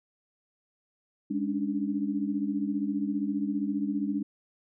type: tone cluster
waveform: sine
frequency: 204.9 / 282.6 / 297.6 Hz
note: G#3 / C#4 / D4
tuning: -23 / +34 / +23 cents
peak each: -31 / -31 / -32 dBFS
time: 1.3-4.23 s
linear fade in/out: 10 ms
effects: none